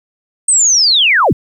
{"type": "linear sweep", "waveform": "sine", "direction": "down", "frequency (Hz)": [8500, 60.1], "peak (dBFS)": -7, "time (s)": [0.48, 1.33], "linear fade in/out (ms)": 5, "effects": ["8-bit"]}